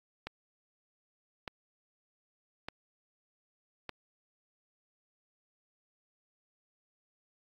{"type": "click train", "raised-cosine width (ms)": 0.3, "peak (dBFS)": -22, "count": 4, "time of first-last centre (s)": [0.27, 3.893], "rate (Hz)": 0.828, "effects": ["AAC 48 kbps"]}